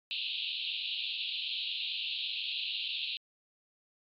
pink band-pass noise, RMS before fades -36 dBFS, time 0.11-3.17 s, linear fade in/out 0 ms, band 2600 to 4200 Hz, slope 96 dB/octave, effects MP3 96 kbps

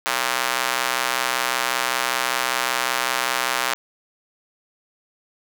square tone with high-pass filter, 62.6 Hz, B1, 24 cents sharp, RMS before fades -23 dBFS, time 0.06-3.74 s, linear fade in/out 0 ms, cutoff 1100 Hz, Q 0.95, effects none

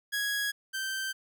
sawtooth tone pair in turn, 1661.2 / 1557.1 Hz, G#6 / G6, 0 / -12 cents, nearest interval minor second, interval 112 cents, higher first, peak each -25 / -28 dBFS, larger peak first, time 0.12-0.52 / 0.73-1.13 s, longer neither, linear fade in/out 20 ms, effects none

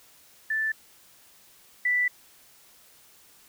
sine tone pair in turn, 1760 / 1975.5 Hz, A6 / B6, 0 / 0 cents, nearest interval major second, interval 200 cents, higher second, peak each -24 / -21 dBFS, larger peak second, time 0.5-0.72 / 1.85-2.08 s, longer second, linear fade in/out 5 ms, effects white hiss -56 dBFS RMS until 3.48 s

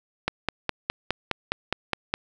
click train, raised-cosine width 0.3 ms, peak -7 dBFS, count 10, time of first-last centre 0.28-2.14 s, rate 4.84 Hz, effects none

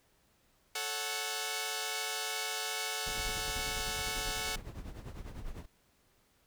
5% pulse chord, F# minor, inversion first, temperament equal with one note detuned, 437.2 / 554.4 / 740 Hz, A4 / C#5 / F#5, -11 / 0 / 0 cents, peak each -27 / -31 / -26 dBFS, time 0.75-4.56 s, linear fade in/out 5 ms
brown noise with tremolo, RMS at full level -39 dBFS, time 3.06-5.66 s, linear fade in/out 10 ms, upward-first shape triangle, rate 10 Hz, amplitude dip 80%
effects pink hiss -70 dBFS RMS until 6.46 s

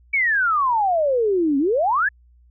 sine exponential two-way sweep, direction down then up, 2308 to 267.4 to 1782 Hz, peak -16 dBFS, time 0.13-2.09 s, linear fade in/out 10 ms, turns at 1.58 s, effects added 60 Hz sine -50 dBFS peak until 2.5 s

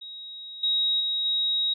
sine tone with level steps, 3800 Hz, A#7, 33 cents sharp, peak -37 / -21 / -24 / -22 dBFS, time 0.01-1.74 s, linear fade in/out 10 ms, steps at 0.63 / 1 / 1.25 s, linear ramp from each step 5 ms, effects none

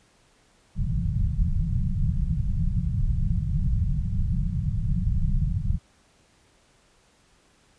pink low-pass noise, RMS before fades -24 dBFS, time 0.75-5.79 s, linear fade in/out 50 ms, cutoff 190 Hz, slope 96 dB/octave, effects pink hiss -61 dBFS RMS until 7.78 s + resampled to 22050 Hz

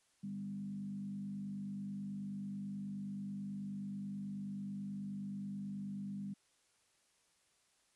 sine tone with frequency modulation, 198.6 Hz, G3, 23 cents sharp, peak -40 dBFS, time 0.23-6.34 s, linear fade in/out 10 ms, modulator 49.3 Hz, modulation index 0.61, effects white hiss -74 dBFS RMS until 7.95 s + resampled to 24000 Hz

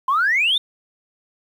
sine exponential sweep, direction up, 1012 to 3707 Hz, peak -14 dBFS, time 0.08-0.58 s, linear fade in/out 5 ms, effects tanh soft clip ceiling -11 dBFS + 8-bit

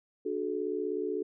sine chord, D major, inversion none, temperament equal with one note detuned, 293.7 / 370 / 429.7 Hz, D4 / F#4 / A4, 0 / 0 / -41 cents, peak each -37 / -34 / -33 dBFS, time 0.25-1.23 s, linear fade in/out 10 ms, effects none

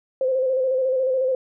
sine tone with vibrato, 520 Hz, C5, 11 cents flat, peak -18 dBFS, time 0.21-1.35 s, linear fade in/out 2 ms, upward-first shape square, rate 14 Hz, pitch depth 35 cents each way, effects none

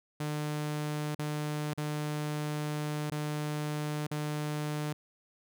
sawtooth tone with dropouts, 150 Hz, D3, 37 cents sharp, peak -28 dBFS, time 0.2-4.93 s, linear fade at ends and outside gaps 5 ms, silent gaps 1.149-1.19 / 1.736-1.776 / 3.101-3.117 / 4.069-4.112 s, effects none

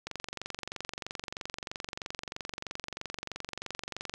click train, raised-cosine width 0.2 ms, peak -19 dBFS, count 95, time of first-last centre 0.07-4.139 s, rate 23.1 Hz, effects none

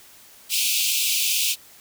pink high-pass noise, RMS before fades -22 dBFS, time 0.49-1.56 s, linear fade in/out 50 ms, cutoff 2400 Hz, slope 96 dB/octave, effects white hiss -49 dBFS RMS until 1.8 s

